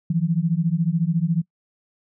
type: beating tone pair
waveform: sine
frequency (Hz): 160 / 174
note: D#3 / F3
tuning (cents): +49 / -6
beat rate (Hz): 14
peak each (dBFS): -21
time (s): 0.1-1.42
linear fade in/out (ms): 5
effects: noise-tail reverb RT60 0.1 s tail -24 dB re dry